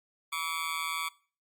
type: tone with amplitude modulation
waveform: 20% pulse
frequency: 1140 Hz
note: C#6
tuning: 48 cents sharp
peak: -23 dBFS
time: 0.32-1.09 s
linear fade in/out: 10 ms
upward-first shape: sine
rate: 162 Hz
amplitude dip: 85%
effects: noise-tail reverb RT60 0.4 s tail -21 dB re dry + Opus 48 kbps